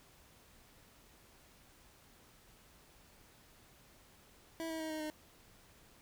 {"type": "tone with pitch steps", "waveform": "25% pulse", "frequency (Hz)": [326.7, 321.6, 316.7, 311.8, 306.9], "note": ["E4", "E4", "D#4", "D#4", "D#4"], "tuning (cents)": [-15, -43, 31, 4, -24], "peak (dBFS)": -35, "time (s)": [4.6, 5.1], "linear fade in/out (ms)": 0, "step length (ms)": 100, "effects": ["pink hiss -63 dBFS RMS until 6.01 s"]}